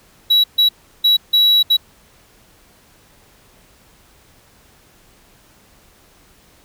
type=tone bursts at uneven times; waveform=triangle; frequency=3900 Hz; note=B7; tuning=23 cents flat; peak=-8 dBFS; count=5; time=0.3-0.44 / 0.58-0.69 / 1.04-1.17 / 1.33-1.63 / 1.7-1.77 s; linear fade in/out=10 ms; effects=pink hiss -51 dBFS RMS until 6.64 s